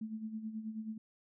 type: tone with tremolo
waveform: sine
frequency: 219 Hz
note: A3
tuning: 8 cents flat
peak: -36 dBFS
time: 0.01-0.98 s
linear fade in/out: 5 ms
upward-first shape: sine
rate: 9.3 Hz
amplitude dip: 65%
effects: none